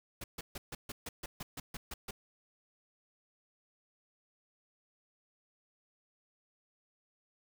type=noise bursts; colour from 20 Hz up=pink; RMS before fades=-42 dBFS; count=12; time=0.21-2.11 s; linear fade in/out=5 ms; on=30 ms; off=140 ms; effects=none